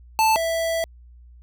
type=tone pair in turn; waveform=square; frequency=880 / 659.3 Hz; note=A5 / E5; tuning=0 / 0 cents; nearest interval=perfect fourth; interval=500 cents; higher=first; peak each=-16 / -22 dBFS; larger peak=first; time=0.19-0.36 / 0.36-0.84 s; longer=second; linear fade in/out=0 ms; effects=added 60 Hz sine -44 dBFS peak until 1.42 s